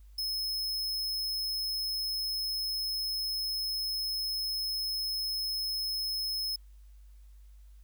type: tone with amplitude modulation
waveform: 45% pulse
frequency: 5180 Hz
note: E8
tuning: 31 cents flat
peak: -30 dBFS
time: 0.18-6.56 s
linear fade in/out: 5 ms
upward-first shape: sine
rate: 184 Hz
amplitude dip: 25%
effects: added 50 Hz sine -50 dBFS peak until 7.83 s + white hiss -72 dBFS RMS until 7.83 s